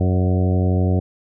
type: harmonic tone with a mistuned harmonic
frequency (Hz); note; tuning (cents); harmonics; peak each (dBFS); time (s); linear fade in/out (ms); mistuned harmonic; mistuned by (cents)
92; F#2; -9; 1 / 2 / 3 / 4 / 5 / 6 / 7 / 8; -16 / -22 / -26 / -28 / -30 / -32 / -33 / -34; 0-1; 10; 6; +31
effects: none